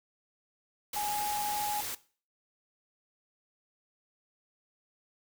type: tone in noise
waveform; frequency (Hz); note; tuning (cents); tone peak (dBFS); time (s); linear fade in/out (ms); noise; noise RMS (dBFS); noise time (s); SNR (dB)
sine; 832; G#5; +3; -31; 0.96-1.81; 5; white; -37; 0.93-1.95; +3
effects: noise-tail reverb RT60 0.4 s tail -18 dB re dry